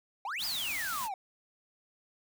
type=exponential two-way sweep; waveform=triangle; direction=up then down; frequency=736 to 5100 to 736 Hz; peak=-32 dBFS; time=0.25-1.14 s; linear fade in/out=2 ms; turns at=0.45 s
type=band-stop noise; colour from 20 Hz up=white; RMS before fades=-39 dBFS; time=0.38-1.09 s; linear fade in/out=50 ms; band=340 to 610 Hz; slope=96 dB/octave
effects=none